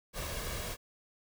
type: noise with comb filter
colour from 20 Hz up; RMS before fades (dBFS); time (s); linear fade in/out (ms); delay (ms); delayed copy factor
pink; -38; 0.13-0.77; 50; 1.8; +0.5
effects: none